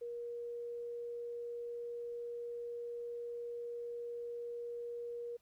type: tone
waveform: sine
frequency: 474.9 Hz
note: A#4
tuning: 32 cents sharp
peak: -40 dBFS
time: 0.01-5.37 s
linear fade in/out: 10 ms
effects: pink hiss -75 dBFS RMS until 5.41 s